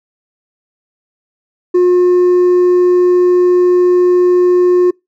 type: tone with hard clipping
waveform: triangle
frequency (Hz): 358.6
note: F4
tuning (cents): +46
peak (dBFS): -5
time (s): 1.74-4.91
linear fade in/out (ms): 10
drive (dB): 1
effects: noise-tail reverb RT60 0.2 s tail -26 dB re dry